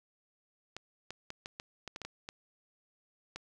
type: clicks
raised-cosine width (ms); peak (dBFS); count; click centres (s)
0.2; -24; 11; 0.766 / 1.106 / 1.304 / 1.459 / 1.599 / 1.877 / 1.961 / 2.017 / 2.05 / 2.289 / 3.36
effects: none